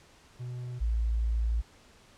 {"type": "tone pair in turn", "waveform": ["triangle", "sine"], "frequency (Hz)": [123.47, 56.48], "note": ["B2", "A1"], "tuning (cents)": [0, 46], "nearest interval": "octave + major second", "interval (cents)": 1354, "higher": "first", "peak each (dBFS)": [-33, -25], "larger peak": "second", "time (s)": [[0.39, 0.8], [0.8, 1.62]], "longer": "second", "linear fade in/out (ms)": 20, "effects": ["pink hiss -58 dBFS RMS until 2.17 s", "low-pass 8000 Hz 12 dB/octave"]}